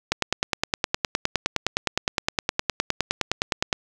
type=click train; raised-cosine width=0.2 ms; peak=-3 dBFS; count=36; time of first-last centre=0.12-3.728 s; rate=9.7 Hz; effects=7-bit